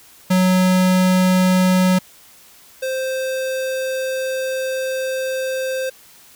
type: tone pair in turn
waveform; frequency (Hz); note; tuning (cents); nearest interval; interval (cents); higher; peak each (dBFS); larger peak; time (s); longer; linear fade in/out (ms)
square; 184.6 / 523.1; F#3 / C5; -4 / -1; octave + tritone; 1803; second; -13 / -21; first; 0.3-1.99 / 2.82-5.9; second; 10
effects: white hiss -47 dBFS RMS until 6.35 s